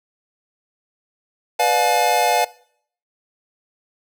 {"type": "chord", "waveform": "square", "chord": "B diminished seventh", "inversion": "none", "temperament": "just", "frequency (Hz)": [493.9, 592.7, 711.2, 853.4], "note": ["B4", "D5", "F5", "Ab5"], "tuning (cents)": [0, 16, 31, 47], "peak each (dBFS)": [-24, -25, -19, -20], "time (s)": [1.59, 2.45], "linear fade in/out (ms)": 10, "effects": ["noise-tail reverb RT60 0.6 s tail -21 dB re dry"]}